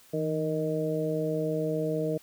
harmonic tone with a mistuned harmonic, 155.56 Hz, D#3, in tune, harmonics 1 / 2 / 3 / 4, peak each -32 / -33 / -30 / -33 dBFS, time 0.13-2.18 s, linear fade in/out 10 ms, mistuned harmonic 1, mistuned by +54 cents, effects white hiss -57 dBFS RMS until 2.22 s

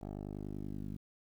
10% pulse tone with low-pass filter sweep, 50.5 Hz, G#1, 48 cents flat, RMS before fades -42 dBFS, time 0.01-0.97 s, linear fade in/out 10 ms, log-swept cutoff 670 to 220 Hz, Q 1.6, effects 11-bit

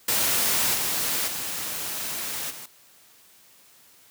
white noise with level steps, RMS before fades -23 / -26 / -31 / -40 dBFS, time 0.08-2.66 s, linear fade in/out 5 ms, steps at 0.74 / 1.27 / 2.5 s, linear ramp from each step 10 ms, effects white hiss -55 dBFS RMS until 4.1 s + high-pass 80 Hz 12 dB/octave

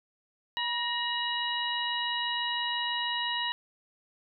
harmonic tone with a mistuned harmonic, 966 Hz, B5, 39 cents flat, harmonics 1 / 2 / 3 / 4, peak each -34 / -34 / -33 / -35 dBFS, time 0.57-3.52 s, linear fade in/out 0 ms, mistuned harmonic 2, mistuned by -61 cents, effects none

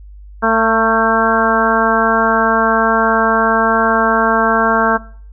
harmonic tone with a mistuned harmonic, 224.9 Hz, A3, 38 cents sharp, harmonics 1 / 2 / 3 / 4 / 5 / 6 / 7, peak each -18 / -18 / -18 / -18 / -18 / -18 / -18 dBFS, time 0.42-4.98 s, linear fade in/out 20 ms, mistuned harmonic 5, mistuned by -29 cents, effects noise-tail reverb RT60 0.5 s tail -19 dB re dry + added 50 Hz sine -33 dBFS peak until 5.32 s

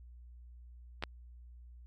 clicks, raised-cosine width 0.3 ms, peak -23 / -18 dBFS, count 2, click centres 1.025 / 1.037 s, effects added 60 Hz sine -50 dBFS peak until 1.86 s + MP3 64 kbps

